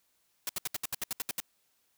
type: noise bursts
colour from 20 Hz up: white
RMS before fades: -33 dBFS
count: 11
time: 0.47-1.402 s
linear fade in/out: 2 ms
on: 22 ms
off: 69 ms
effects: white hiss -73 dBFS RMS until 1.97 s